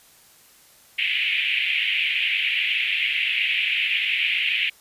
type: band-pass noise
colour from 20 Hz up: pink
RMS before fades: -23 dBFS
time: 0.98-4.7 s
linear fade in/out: 10 ms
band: 2200 to 3000 Hz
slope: 48 dB/octave
effects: white hiss -53 dBFS RMS until 4.8 s + resampled to 32000 Hz